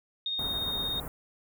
sine tone with tremolo, 3700 Hz, A#7, 14 cents flat, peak -28 dBFS, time 0.26-1 s, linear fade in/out 2 ms, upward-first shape triangle, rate 17 Hz, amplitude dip 30%
pink band-stop noise, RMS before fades -39 dBFS, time 0.39-1.08 s, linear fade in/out 0 ms, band 1500 to 11000 Hz, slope 24 dB/octave
effects none

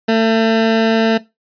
20% pulse tone, 224.1 Hz, A3, 32 cents sharp, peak -6 dBFS, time 0.08-1.18 s, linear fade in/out 10 ms, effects noise-tail reverb RT60 0.2 s tail -18 dB re dry + resampled to 11025 Hz

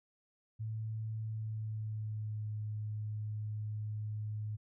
sine tone with pitch glide, 110 to 106.62 Hz, A2 to G#2, 0 to +46 cents, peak -36 dBFS, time 0.59-4.57 s, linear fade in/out 20 ms, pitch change -54 cents, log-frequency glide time 1.21-2.51 s, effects none

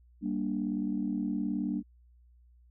sine chord, G minor, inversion none, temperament just, 196 / 235.2 / 294 Hz, G3 / Bb3 / D4, 0 / +16 / +2 cents, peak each -33 dBFS, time 0.21-1.83 s, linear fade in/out 50 ms, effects tanh soft clip ceiling -20 dBFS + added 60 Hz sine -57 dBFS peak until 2.7 s

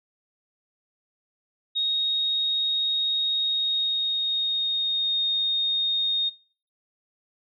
sine tone with pitch glide, 3744 to 3699 Hz, A#7 to A#7, +7 to -14 cents, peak -22 dBFS, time 1.75-6.3 s, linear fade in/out 20 ms, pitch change -21 cents, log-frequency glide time 3.33-5.21 s, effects noise-tail reverb RT60 0.5 s tail -24 dB re dry

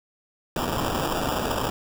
blue noise with sample-and-hold, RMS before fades -26 dBFS, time 0.56-1.7 s, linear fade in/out 2 ms, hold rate 2100 Hz, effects none

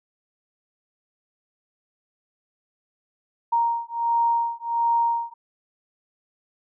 sine beating tone pair, 932.3 / 933.7 Hz, A#5 / A#5, 0 / +3 cents, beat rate 1.4 Hz, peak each -23 dBFS, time 3.52-5.34 s, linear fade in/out 10 ms, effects none

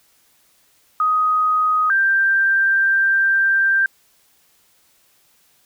sine tone pair in turn, 1252 / 1577.4 Hz, D#6 / G6, +10 / +10 cents, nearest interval major third, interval 400 cents, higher second, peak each -14 / -13 dBFS, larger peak second, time 1-1.9 / 1.9-3.86 s, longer second, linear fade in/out 2 ms, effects white hiss -58 dBFS RMS until 5.65 s

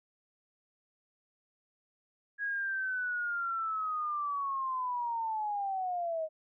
sine linear sweep, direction down, 1661.2 to 622.3 Hz, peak -31 dBFS, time 2.38-6.29 s, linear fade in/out 50 ms, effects none

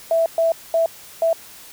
sine tone bursts at uneven times, 659.3 Hz, E5, in tune, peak -14 dBFS, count 4, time 0.11-0.26 / 0.38-0.52 / 0.74-0.86 / 1.22-1.33 s, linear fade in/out 2 ms, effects white hiss -42 dBFS RMS until 1.72 s

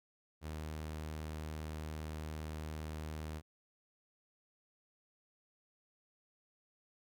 sawtooth tone, 77.5 Hz, D#2, 6 cents flat, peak -37 dBFS, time 0.41-3.42 s, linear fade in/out 50 ms, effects none

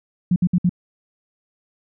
sine tone bursts, 177.9 Hz, F3, 32 cents sharp, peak -13 dBFS, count 4, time 0.31-0.694 s, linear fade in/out 5 ms, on 51 ms, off 60 ms, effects none

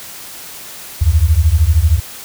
sine beating tone pair, 72.7 / 85.7 Hz, D2 / F2, -17 / -32 cents, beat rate 13 Hz, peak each -11 dBFS, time 1.01-2 s, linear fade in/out 10 ms, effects white hiss -32 dBFS RMS until 2.24 s

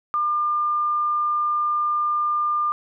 sine tone, 1200 Hz, D6, 37 cents sharp, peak -19 dBFS, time 0.14-2.72 s, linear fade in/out 0 ms, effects none

